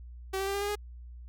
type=tone with pitch steps; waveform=sawtooth; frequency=383.2 / 389.2 / 395.3 / 401.6 / 407.9 / 414.3 Hz; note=G4 / G4 / G4 / G4 / G#4 / G#4; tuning=-39 / -12 / +15 / +42 / -31 / -4 cents; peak=-26 dBFS; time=0.33-0.756 s; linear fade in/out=10 ms; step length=71 ms; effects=added 60 Hz sine -43 dBFS peak until 1.28 s